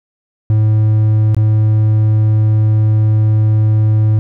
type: tone with dropouts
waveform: triangle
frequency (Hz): 108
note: A2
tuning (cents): -32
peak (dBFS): -6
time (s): 0.5-4.19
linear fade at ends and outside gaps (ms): 0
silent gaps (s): 1.346-1.366
effects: none